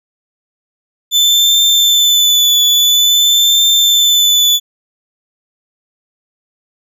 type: tone with vibrato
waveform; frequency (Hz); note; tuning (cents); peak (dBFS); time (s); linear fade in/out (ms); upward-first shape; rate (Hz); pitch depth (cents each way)
35% pulse; 3513; A7; -3; -6; 1.11-4.6; 50; triangle; 0.49; 32
effects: none